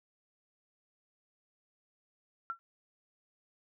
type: tone with exponential decay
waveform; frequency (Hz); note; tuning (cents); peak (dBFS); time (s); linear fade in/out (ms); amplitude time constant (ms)
sine; 1358; F6; -49; -30; 2.5-2.59; 0; 19
effects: none